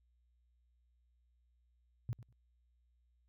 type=tone with echo; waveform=sine; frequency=116.54 Hz; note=A#2; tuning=in tune; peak=-34 dBFS; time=2.09-2.13 s; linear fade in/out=0 ms; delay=98 ms; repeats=2; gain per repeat=-15 dB; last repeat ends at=2.326 s; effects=added 60 Hz sine -70 dBFS peak until 3.28 s